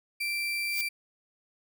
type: tone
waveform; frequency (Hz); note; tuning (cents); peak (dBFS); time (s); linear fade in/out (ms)
35% pulse; 2349; D7; 0; -27; 0.2-0.89; 10
type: noise with exponential growth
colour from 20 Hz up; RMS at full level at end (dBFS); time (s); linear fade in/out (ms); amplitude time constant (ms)
violet; -30; 0.57-0.81; 0; 52
effects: none